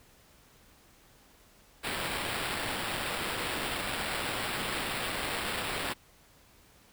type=noise with sample-and-hold; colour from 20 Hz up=blue; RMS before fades=-34 dBFS; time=1.83-5.94 s; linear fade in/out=20 ms; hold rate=6300 Hz; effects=pink hiss -60 dBFS RMS until 6.92 s